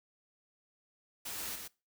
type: noise with echo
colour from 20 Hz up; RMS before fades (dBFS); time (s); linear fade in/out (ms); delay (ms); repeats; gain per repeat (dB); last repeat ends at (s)
white; -41; 1.25-1.56; 10; 120; 1; -4; 1.68
effects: noise-tail reverb RT60 0.3 s tail -23 dB re dry